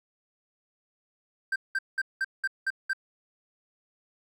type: tone bursts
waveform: triangle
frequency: 1568 Hz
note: G6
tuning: in tune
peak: -23 dBFS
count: 7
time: 1.52-2.933 s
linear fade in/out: 5 ms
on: 39 ms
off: 190 ms
effects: none